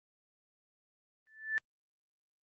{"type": "tone with exponential growth", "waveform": "sine", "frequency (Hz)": 1757, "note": "A6", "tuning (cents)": -3, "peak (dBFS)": -26, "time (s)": [1.27, 1.58], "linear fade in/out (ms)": 0, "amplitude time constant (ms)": 67, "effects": ["Opus 24 kbps"]}